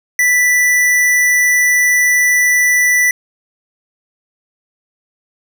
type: tone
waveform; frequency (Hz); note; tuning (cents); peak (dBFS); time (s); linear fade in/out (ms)
square; 1975.5; B6; 0; -10; 0.19-3.11; 2
effects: none